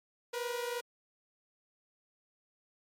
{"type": "tone pair together", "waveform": "sawtooth", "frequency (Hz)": [477.3, 500], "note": ["A#4", "B4"], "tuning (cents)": [41, 21], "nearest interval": "minor second", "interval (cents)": 80, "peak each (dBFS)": [-32, -36], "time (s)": [0.33, 0.81], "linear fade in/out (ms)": 10, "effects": ["MP3 64 kbps"]}